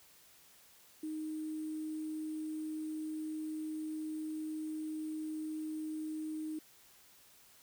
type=tone with sample-and-hold; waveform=sine; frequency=311.1 Hz; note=D#4; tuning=in tune; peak=-37 dBFS; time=1.03-6.59 s; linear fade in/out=5 ms; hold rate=8820 Hz; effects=white hiss -62 dBFS RMS until 7.62 s